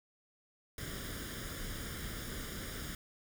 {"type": "noise with comb filter", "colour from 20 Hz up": "pink", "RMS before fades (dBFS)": -42, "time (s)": [0.78, 2.95], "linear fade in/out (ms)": 2, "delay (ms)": 0.58, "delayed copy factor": 0.7, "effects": []}